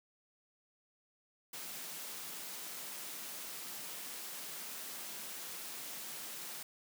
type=high-pass noise; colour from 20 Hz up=white; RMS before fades=-45 dBFS; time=1.53-6.63 s; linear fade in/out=5 ms; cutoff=140 Hz; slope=96 dB/octave; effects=none